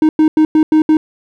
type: tone bursts at uneven times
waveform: triangle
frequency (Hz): 311.1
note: D#4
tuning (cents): 0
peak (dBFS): -4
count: 6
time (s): 0.02-0.09 / 0.19-0.28 / 0.37-0.45 / 0.55-0.63 / 0.72-0.82 / 0.89-0.97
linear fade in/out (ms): 2
effects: none